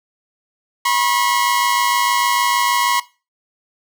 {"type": "tone pair together", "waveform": "sawtooth", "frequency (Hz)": [973, 1079.5], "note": ["B5", "C#6"], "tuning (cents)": [-26, -46], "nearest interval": "major second", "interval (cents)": 180, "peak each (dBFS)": -14, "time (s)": [0.85, 3], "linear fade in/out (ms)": 5, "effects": ["noise-tail reverb RT60 0.3 s tail -19 dB re dry"]}